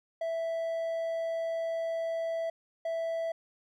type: tone pair in turn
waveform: triangle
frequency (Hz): 659.3 / 659.3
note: E5 / E5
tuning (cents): 0 / 0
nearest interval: unison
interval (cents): 0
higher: neither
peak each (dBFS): -28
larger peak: neither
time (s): 0.21-2.5 / 2.85-3.32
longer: first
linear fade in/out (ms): 5
effects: none